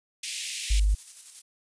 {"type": "high-pass noise", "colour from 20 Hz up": "pink", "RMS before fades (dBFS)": -33, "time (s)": [0.23, 0.8], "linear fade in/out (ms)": 5, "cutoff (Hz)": 2200, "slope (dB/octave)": 48}
{"type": "noise with tremolo", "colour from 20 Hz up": "violet", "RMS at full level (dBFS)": -38, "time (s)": [0.62, 1.42], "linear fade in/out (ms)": 10, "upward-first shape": "square", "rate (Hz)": 11, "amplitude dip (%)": 40}
{"type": "tone", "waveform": "sine", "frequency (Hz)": 50.7, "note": "G#1", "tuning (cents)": -41, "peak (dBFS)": -19, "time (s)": [0.7, 0.95], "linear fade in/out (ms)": 10}
{"effects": ["resampled to 22050 Hz"]}